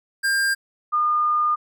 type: tone pair in turn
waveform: square / sine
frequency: 1600 / 1215.4 Hz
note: G6 / D#6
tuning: +35 / -41 cents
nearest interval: perfect fourth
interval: 476 cents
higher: first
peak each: -19 / -17 dBFS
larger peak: second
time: 0.23-0.55 / 0.92-1.56 s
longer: second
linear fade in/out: 20 ms
effects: none